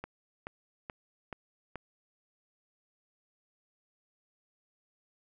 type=click train; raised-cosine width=0.5 ms; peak=-24 dBFS; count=5; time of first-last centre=0.04-1.757 s; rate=2.33 Hz; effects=none